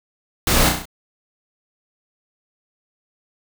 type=noise with echo; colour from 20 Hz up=pink; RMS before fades=-17 dBFS; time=0.47-0.69 s; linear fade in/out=2 ms; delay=33 ms; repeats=5; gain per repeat=-4 dB; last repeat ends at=0.855 s; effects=none